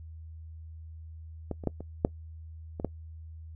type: clicks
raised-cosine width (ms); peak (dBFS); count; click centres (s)
2; -19 / -27 / -13 / -26 / -8 / -21 / -14; 7; 1.513 / 1.638 / 1.673 / 1.806 / 2.049 / 2.799 / 2.847
effects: noise-tail reverb RT60 0.1 s tail -22 dB re dry + added 80 Hz sine -42 dBFS peak until 3.55 s